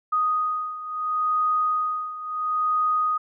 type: beating tone pair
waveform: sine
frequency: 1244.5 / 1245.23 Hz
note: D#6 / D#6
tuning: 0 / +1 cents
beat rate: 0.73 Hz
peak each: -23 / -27 dBFS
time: 0.12-3.18 s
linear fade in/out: 10 ms
effects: none